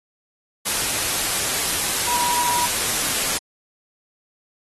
sine tone in noise, 967 Hz, B5, 37 cents flat, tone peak -22 dBFS, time 2.07-2.67 s, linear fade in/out 20 ms, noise white, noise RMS -22 dBFS, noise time 0.65-3.39 s, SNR -3 dB, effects AAC 32 kbps

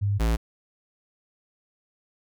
sine / square tone pair in turn, 101.1 / 56.09 Hz, G#2 / A1, -46 / +34 cents, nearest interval minor seventh, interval 1020 cents, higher first, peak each -21 dBFS, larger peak neither, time 0.01-0.19 / 0.19-0.37 s, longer neither, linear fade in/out 20 ms, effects none

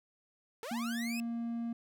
sawtooth linear sweep, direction up, 415.3 to 2637 Hz, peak -36 dBFS, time 0.63-1.2 s, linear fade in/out 0 ms
triangle tone, 233.1 Hz, A#3, in tune, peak -32 dBFS, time 0.71-1.73 s, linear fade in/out 5 ms
effects none

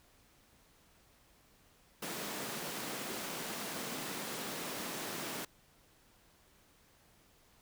pink high-pass noise, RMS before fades -41 dBFS, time 2.02-5.45 s, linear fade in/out 5 ms, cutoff 170 Hz, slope 24 dB/octave, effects pink hiss -66 dBFS RMS until 7.61 s

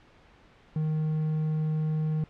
triangle tone, 155.56 Hz, D#3, in tune, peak -23 dBFS, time 0.76-2.24 s, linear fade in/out 2 ms, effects pink hiss -57 dBFS RMS until 2.29 s + low-pass 3000 Hz 12 dB/octave

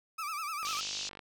35% pulse tone with vibrato, 1235 Hz, D#6, 13 cents flat, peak -33 dBFS, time 0.18-0.81 s, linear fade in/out 10 ms, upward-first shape sine, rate 10 Hz, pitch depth 120 cents each way
click train, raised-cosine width 0.3 ms, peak -30 dBFS, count 29, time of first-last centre 0.63-1.192 s, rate 49.8 Hz
white band-pass noise, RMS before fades -38 dBFS, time 0.65-1.09 s, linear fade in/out 2 ms, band 2600 to 6400 Hz, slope 48 dB/octave
effects none

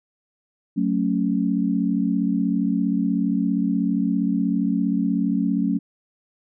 sine chord, F# minor, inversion none, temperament just, 185 / 222 / 277.5 Hz, F#3 / A3 / C#4, 0 / +16 / +2 cents, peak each -23 dBFS, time 0.76-5.79 s, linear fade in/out 20 ms, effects none

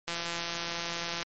click train, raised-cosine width 0.2 ms, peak -16 dBFS, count 196, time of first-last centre 0.08-1.227 s, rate 170 Hz, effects MP3 32 kbps

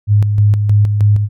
sine tone with tremolo, 103.83 Hz, G#2, in tune, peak -6 dBFS, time 0.07-1.29 s, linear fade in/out 50 ms, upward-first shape square, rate 3.2 Hz, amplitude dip 45%, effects none

